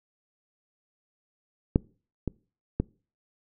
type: clicks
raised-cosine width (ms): 3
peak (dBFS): -6 / -15 / -11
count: 3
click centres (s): 1.759 / 2.277 / 2.8
effects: noise-tail reverb RT60 0.4 s tail -25 dB re dry